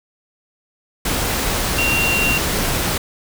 sine tone in noise, 2757 Hz, F7, 23 cents flat, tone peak -17 dBFS, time 1.78-2.38 s, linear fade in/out 5 ms, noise pink, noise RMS -20 dBFS, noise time 1.05-2.98 s, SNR 0 dB, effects none

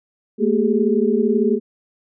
sine tone cluster, 217.1 / 235.4 / 391.9 / 424.5 Hz, A3 / A#3 / G4 / G#4, -23 / +17 / 0 / +38 cents, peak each -20 dBFS, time 0.38-1.6 s, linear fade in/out 50 ms, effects none

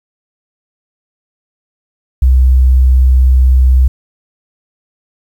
sine tone, 64 Hz, C2, 38 cents flat, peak -4 dBFS, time 2.22-3.88 s, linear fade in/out 5 ms, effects 7-bit

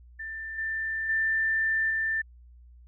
sine tone with level steps, 1781 Hz, A6, 21 cents sharp, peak -34 / -28 / -23 / -25 dBFS, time 0.19-2.22 s, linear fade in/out 10 ms, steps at 0.58 / 1.09 / 1.9 s, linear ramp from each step 5 ms, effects added 60 Hz sine -49 dBFS peak until 2.87 s

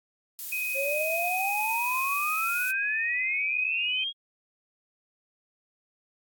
violet noise, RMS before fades -35 dBFS, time 0.39-2.71 s, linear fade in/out 0 ms
sine tone, 2510 Hz, D#7, 15 cents sharp, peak -28 dBFS, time 0.52-4.04 s, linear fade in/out 5 ms
sine exponential sweep, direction up, 532 to 3322 Hz, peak -28 dBFS, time 0.74-4.13 s, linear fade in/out 50 ms
effects AAC 64 kbps

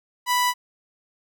sawtooth tone, 987.8 Hz, B5, in tune, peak -15 dBFS, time 0.26-0.54 s, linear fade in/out 50 ms, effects none

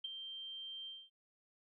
sine tone with ADSR envelope, 3150 Hz, G7, 8 cents sharp, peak -36 dBFS, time 0.04-1.1 s, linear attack 8 ms, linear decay 17 ms, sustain -8 dB, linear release 230 ms, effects none

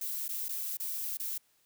violet noise with dropouts, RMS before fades -36 dBFS, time 0.01-1.38 s, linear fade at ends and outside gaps 5 ms, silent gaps 0.282-0.289 / 0.484-0.491 / 0.771-0.799 / 1.172-1.197 s, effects white hiss -70 dBFS RMS until 1.65 s

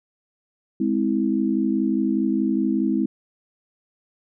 sine chord, Ab augmented, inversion none, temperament just, 207.7 / 259.6 / 324.5 Hz, Ab3 / C4 / E4, 0 / -13 / -27 cents, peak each -23 dBFS, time 0.8-3.06 s, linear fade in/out 5 ms, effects none

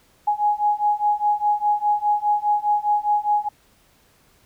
sine beating tone pair, 830.6 / 835.5 Hz, G#5 / G#5, 0 / +10 cents, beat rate 4.9 Hz, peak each -21 / -20 dBFS, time 0.27-3.49 s, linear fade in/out 10 ms, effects pink hiss -58 dBFS RMS until 4.45 s

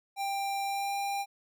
square tone with pitch glide, 791 to 798.3 Hz, G5 to G5, +15 to +31 cents, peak -31 dBFS, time 0.16-1.26 s, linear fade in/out 50 ms, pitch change +16 cents, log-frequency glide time 0.65-0.96 s, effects none

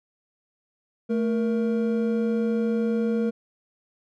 triangle tone pair together, 221.5 / 469.3 Hz, A3 / A#4, +12 / +12 cents, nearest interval octave + minor second, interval 1300 cents, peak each -21 / -24 dBFS, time 1.09-3.31 s, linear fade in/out 20 ms, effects none

